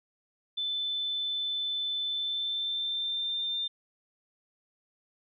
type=tone with pitch glide; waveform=sine; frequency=3520 to 3598 Hz; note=A7 to A7; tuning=0 to +38 cents; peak=-29 dBFS; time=0.57-3.68 s; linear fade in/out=10 ms; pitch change=+38 cents; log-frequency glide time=2.05-3.49 s; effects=none